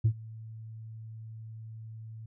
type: tone with ADSR envelope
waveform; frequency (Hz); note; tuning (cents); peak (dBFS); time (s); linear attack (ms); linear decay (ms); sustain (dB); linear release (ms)
sine; 111.1; A2; +17; -17; 0.04-2.26; 14; 72; -24; 5
effects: tanh soft clip ceiling -18 dBFS